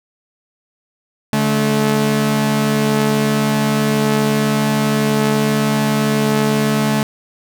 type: tone pair together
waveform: sawtooth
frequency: 143.77 / 216.1 Hz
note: D3 / A3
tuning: -36 / -31 cents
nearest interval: perfect fifth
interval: 705 cents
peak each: -15 / -11 dBFS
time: 1.33-7.03 s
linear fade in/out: 0 ms
effects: none